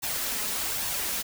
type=noise with flanger; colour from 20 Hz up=white; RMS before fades=-30 dBFS; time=0.02-1.23 s; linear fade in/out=20 ms; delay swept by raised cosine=1.1 to 4.8 ms; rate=1.2 Hz; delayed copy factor=+0.5; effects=none